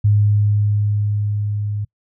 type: tone with level ramp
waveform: sine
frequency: 103.83 Hz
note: G#2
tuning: in tune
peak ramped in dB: -10 to -20 dBFS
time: 0.04-1.85 s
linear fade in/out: 10 ms
effects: noise-tail reverb RT60 0.1 s tail -26 dB re dry